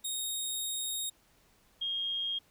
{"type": "tone pair in turn", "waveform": ["15% pulse", "sine"], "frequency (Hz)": [3729, 3242], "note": ["A#7", "G#7"], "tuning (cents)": [0, -42], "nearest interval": "major second", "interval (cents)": 242, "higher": "first", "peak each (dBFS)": [-26, -31], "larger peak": "first", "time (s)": [[0.04, 1.1], [1.81, 2.39]], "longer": "first", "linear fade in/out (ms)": 10, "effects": ["pink hiss -66 dBFS RMS until 2.5 s"]}